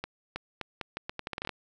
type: accelerating click train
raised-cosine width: 0.3 ms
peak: -18 dBFS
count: 14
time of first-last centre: 0.04-1.493 s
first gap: 320 ms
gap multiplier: 0.79
effects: none